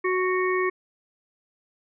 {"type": "harmonic tone", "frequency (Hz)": 369.3, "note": "F#4", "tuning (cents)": -3, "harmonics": [1, 3, 5, 6], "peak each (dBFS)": [-23, -28, -30, -31], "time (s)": [0.04, 0.7], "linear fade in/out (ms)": 10, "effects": []}